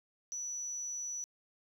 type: tone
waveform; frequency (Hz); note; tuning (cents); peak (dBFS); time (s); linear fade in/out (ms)
sine; 5920; F#8; 0; -36; 0.32-1.24; 0
effects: tanh soft clip ceiling -32 dBFS + 11-bit